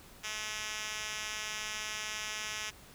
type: tone with band-pass filter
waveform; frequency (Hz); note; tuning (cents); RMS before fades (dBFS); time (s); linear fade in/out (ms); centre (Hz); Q
5% pulse; 214.5; A3; -44; -39; 0.23-2.71; 20; 4400; 1.4
effects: pink hiss -55 dBFS RMS until 2.94 s